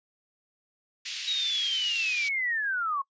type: band-pass noise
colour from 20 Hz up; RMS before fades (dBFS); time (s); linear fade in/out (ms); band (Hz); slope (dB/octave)
pink; -36; 1.05-2.29; 10; 2500 to 5700; 24
type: linear sweep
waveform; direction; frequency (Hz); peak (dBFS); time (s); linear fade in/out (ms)
sine; down; 3854 to 1071; -26; 1.27-3.02; 10
effects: noise-tail reverb RT60 0.1 s tail -22 dB re dry + resampled to 16000 Hz